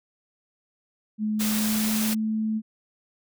sine tone with pitch glide, 213.9 to 218.1 Hz, A3 to A3, -49 to -15 cents, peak -23 dBFS, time 1.18-2.62 s, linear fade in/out 50 ms, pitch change +34 cents, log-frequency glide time 1.38-2.14 s
white noise, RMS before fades -29 dBFS, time 1.39-2.15 s, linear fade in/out 20 ms
effects none

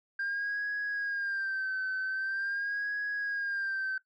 sine tone with vibrato, 1594 Hz, G6, 28 cents sharp, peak -29 dBFS, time 0.19-3.98 s, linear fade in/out 5 ms, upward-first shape sine, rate 0.44 Hz, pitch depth 73 cents each way, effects noise-tail reverb RT60 0.1 s tail -17 dB re dry + tanh soft clip ceiling -28 dBFS

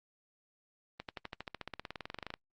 accelerating click train, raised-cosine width 0.3 ms, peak -24 dBFS, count 24, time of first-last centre 1-2.34 s, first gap 88 ms, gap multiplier 0.96, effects noise-tail reverb RT60 0.1 s tail -26 dB re dry + Opus 32 kbps

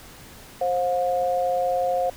sine tone pair together, 529 / 715.4 Hz, C5 / F5, +19 / +41 cents, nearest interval perfect fourth, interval 522 cents, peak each -23 dBFS, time 0.61-2.1 s, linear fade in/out 5 ms, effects pink hiss -45 dBFS RMS until 2.16 s

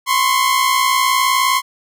sawtooth tone pair together, 1026 / 1085.7 Hz, C6 / C#6, -34 / -36 cents, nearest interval minor second, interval 98 cents, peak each -12 dBFS, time 0.06-1.62 s, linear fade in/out 50 ms, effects none

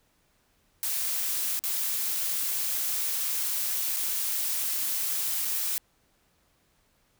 blue noise with dropouts, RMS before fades -29 dBFS, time 0.83-5.78 s, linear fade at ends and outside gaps 0 ms, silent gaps 1.592-1.638 / 3.963-3.968 / 5.449-5.453 s, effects pink hiss -68 dBFS RMS until 7.19 s

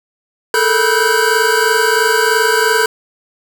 square tone cluster, 431.7 / 454.7 / 977 / 1515 / 1573 Hz, A4 / A#4 / B5 / F#6 / G6, -33 / -43 / -19 / +40 / +6 cents, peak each -18 dBFS, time 0.54-2.86 s, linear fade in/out 2 ms, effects none

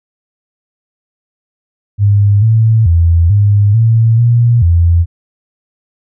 sine tone with pitch steps, 101.9 / 111.7 / 84.2 / 102.5 / 113.5 / 118.6 / 85.1 Hz, G#2 / A2 / E2 / G#2 / A#2 / A#2 / F2, -32 / +27 / +37 / -22 / -46 / +30 / -44 cents, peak -5 dBFS, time 1.98-5.06 s, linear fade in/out 50 ms, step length 440 ms, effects none

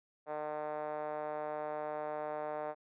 5% pulse tone with band-pass filter, 151.4 Hz, D#3, 47 cents flat, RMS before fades -39 dBFS, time 0.26-2.75 s, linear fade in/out 50 ms, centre 620 Hz, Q 2.6, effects resampled to 8000 Hz

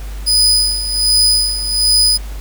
35% pulse tone with tremolo, 4978 Hz, D#8, in tune, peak -7 dBFS, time 0.26-2.18 s, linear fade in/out 20 ms, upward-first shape sine, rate 1.3 Hz, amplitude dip 70%, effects added 50 Hz sine -23 dBFS peak until 2.4 s + pink hiss -38 dBFS RMS until 2.4 s

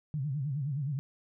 sine tone with vibrato, 141.1 Hz, C#3, 31 cents sharp, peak -30 dBFS, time 0.14-0.99 s, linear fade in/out 0 ms, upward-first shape sine, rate 9.6 Hz, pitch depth 160 cents each way, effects none

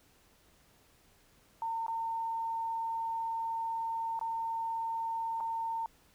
sine tone with dropouts, 909 Hz, A#5, 44 cents flat, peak -32 dBFS, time 1.62-5.86 s, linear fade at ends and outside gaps 1 ms, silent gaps 1.865-1.881 / 4.192-4.212 / 5.403-5.407 s, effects pink hiss -65 dBFS RMS until 6.14 s

